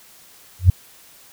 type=tone with exponential growth; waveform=sine; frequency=90.4 Hz; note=F#2; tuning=40 cents flat; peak=-3 dBFS; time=0.59-0.7 s; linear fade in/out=5 ms; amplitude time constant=23 ms; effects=white hiss -48 dBFS RMS until 1.32 s

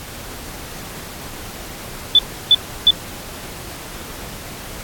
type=tone bursts; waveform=sine; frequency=3485 Hz; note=A7; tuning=17 cents flat; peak=-6 dBFS; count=3; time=2.15-2.907 s; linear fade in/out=2 ms; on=39 ms; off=320 ms; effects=pink hiss -33 dBFS RMS until 4.83 s + AAC 64 kbps

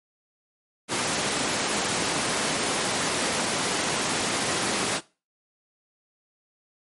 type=high-pass noise; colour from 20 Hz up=pink; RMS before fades=-26 dBFS; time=0.88-5.01 s; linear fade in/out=50 ms; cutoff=210 Hz; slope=12 dB/octave; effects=noise-tail reverb RT60 0.3 s tail -19 dB re dry + MP3 48 kbps

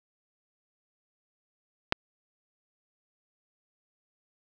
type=clicks; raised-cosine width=0.3 ms; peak=-6 / -27 dBFS; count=2; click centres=1.924 / 1.927 s; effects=none

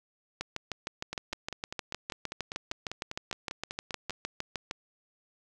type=two click trains; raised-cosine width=0.2 ms; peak=-19 / -16 dBFS; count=16 / 29; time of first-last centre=1.13-4.106 / 0.41-4.711 s; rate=5.04 / 6.51 Hz; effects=none

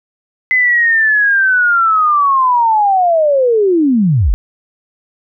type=linear sweep; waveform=sine; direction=down; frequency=2042 to 34.65 Hz; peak=-8 dBFS; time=0.51-4.34 s; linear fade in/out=0 ms; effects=none

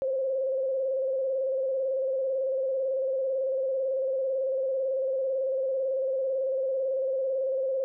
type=tone with vibrato; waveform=sine; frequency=530 Hz; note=C5; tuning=22 cents sharp; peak=-25 dBFS; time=0.02-7.84 s; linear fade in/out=0 ms; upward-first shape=square; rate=18 Hz; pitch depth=38 cents each way; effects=none

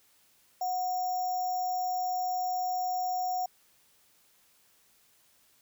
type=tone with sample-and-hold; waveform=sine; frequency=734 Hz; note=F#5; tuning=14 cents flat; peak=-28 dBFS; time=0.61-3.46 s; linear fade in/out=5 ms; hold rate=6300 Hz; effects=white hiss -65 dBFS RMS until 5.61 s

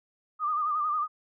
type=tone with vibrato; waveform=sine; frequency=1213 Hz; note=D#6; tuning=44 cents flat; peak=-25 dBFS; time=0.39-1.08 s; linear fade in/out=50 ms; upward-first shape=sine; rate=11 Hz; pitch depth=64 cents each way; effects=none

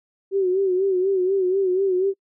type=tone with vibrato; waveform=sine; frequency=377.9 Hz; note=F#4; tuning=37 cents sharp; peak=-17 dBFS; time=0.31-2.14 s; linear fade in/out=50 ms; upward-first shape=sine; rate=4.1 Hz; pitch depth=77 cents each way; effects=noise-tail reverb RT60 0.1 s tail -25 dB re dry

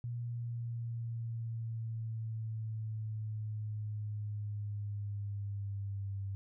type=exponential sweep; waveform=sine; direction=down; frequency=119.7 to 98 Hz; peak=-36 dBFS; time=0.04-6.35 s; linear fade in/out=0 ms; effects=none

